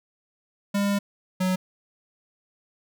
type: tone pair in turn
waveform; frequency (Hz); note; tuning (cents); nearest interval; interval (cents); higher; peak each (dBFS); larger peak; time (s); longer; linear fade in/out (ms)
square; 201.3 / 185.12; G3 / F#3; +46 / +1; minor second; 145; first; -22; neither; 0.74-0.99 / 1.4-1.56; first; 10
effects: none

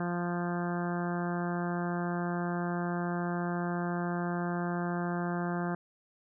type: harmonic tone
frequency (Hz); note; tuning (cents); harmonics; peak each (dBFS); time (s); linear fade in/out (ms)
174.61; F3; 0; 1 / 2 / 3 / 4 / 5 / 6 / 7 / 8 / 9 / 10; -32 / -37 / -44 / -39 / -44 / -45 / -44 / -47 / -43 / -52; 0-5.75; 2
effects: none

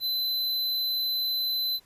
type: tone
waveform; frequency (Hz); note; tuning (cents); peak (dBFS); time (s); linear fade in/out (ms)
square; 4034; B7; +36; -26; 0-1.8; 50
effects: pink hiss -61 dBFS RMS until 1.85 s + resampled to 32000 Hz

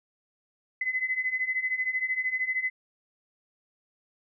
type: beating tone pair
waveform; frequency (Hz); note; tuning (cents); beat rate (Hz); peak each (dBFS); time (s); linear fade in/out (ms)
sine; 2019 / 2032; B6 / B6; +38 / +49; 13; -31 / -28; 0.81-2.7; 5
effects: none

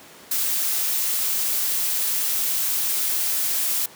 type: noise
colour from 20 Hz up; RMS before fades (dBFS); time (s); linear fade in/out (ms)
blue; -23; 0.31-3.86; 5
effects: pink hiss -45 dBFS RMS until 3.95 s + high-pass 200 Hz 12 dB/octave

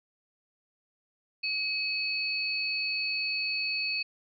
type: tone pair together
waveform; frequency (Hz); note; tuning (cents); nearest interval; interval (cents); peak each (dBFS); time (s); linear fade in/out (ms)
sine; 2550 / 4448; D#7 / C#8; +42 / +5; minor seventh; 963; -30 / -32; 1.43-4.03; 10
effects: none

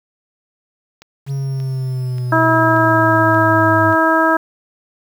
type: click train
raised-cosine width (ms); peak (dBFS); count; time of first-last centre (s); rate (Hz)
0.2; -23; 6; 1.02-3.927; 1.72
type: exponential sweep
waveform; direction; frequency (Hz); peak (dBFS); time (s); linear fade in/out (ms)
triangle; down; 138.59 to 103.83; -16; 1.26-3.96; 50
type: harmonic tone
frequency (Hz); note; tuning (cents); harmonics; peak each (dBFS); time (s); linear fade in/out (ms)
322.8; E4; -36; 1 / 2 / 3 / 4 / 5; -17 / -17 / -17 / -17 / -17; 2.32-4.37; 5
effects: 7-bit

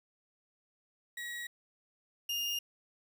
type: tone pair in turn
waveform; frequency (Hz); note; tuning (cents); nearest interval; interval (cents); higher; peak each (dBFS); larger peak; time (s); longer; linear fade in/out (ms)
35% pulse; 1910 / 2828; A#6 / F7; +42 / +21; perfect fifth; 679; second; -37 / -31; second; 1.17-1.47 / 2.29-2.59; neither; 5
effects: 10-bit

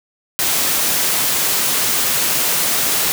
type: high-pass noise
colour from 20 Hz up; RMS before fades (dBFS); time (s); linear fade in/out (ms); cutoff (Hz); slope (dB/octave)
white; -17; 0.39-3.12; 0; 100; 12
effects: none

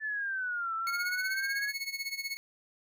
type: linear two-way sweep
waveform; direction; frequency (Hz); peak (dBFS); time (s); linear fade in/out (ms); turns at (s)
sine; down then up; 1760 to 1318.5 to 1702; -31; 0-1.73; 50; 0.75
type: tone with tremolo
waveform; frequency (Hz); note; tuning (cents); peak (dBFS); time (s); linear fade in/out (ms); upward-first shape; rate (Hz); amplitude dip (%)
25% pulse; 2196; C#7; -17; -28; 0.87-2.37; 0; sine; 16; 80
effects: none

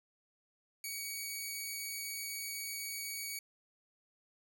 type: tone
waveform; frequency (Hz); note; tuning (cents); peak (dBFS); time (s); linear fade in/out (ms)
10% pulse; 2254; C#7; +28; -30; 0.84-3.39; 2
effects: none

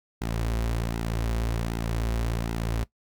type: tone with flanger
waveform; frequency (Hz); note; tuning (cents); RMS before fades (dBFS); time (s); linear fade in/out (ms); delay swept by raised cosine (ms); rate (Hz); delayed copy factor
sawtooth; 56.7; A#1; -47; -28; 0.21-2.84; 10; 1.7 to 6.8; 1.3; -0.55
effects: noise-tail reverb RT60 0.1 s tail -18 dB re dry

